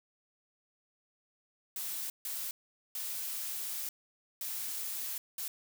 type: noise bursts at uneven times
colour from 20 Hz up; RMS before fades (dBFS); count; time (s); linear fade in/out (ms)
blue; -38; 5; 1.76-2.1 / 2.25-2.51 / 2.95-3.89 / 4.41-5.18 / 5.38-5.48; 2
effects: none